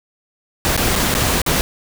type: noise with dropouts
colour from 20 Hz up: pink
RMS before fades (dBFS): -17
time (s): 0.65-1.61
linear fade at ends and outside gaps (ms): 0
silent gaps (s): 0.765-0.776 / 0.955-0.96 / 1.141-1.15 / 1.417-1.463
effects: none